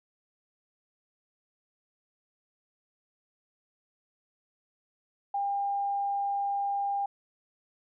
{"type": "tone", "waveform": "sine", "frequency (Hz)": 801, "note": "G5", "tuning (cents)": 37, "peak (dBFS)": -27, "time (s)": [5.34, 7.06], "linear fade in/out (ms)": 5, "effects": []}